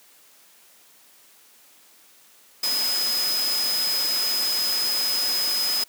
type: tone in noise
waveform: sine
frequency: 5050 Hz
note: D#8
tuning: 25 cents sharp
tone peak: -22 dBFS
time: 2.63-5.84 s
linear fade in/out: 5 ms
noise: white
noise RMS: -29 dBFS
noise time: 2.63-5.84 s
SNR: +4 dB
effects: white hiss -54 dBFS RMS until 5.88 s + high-pass 200 Hz 12 dB/octave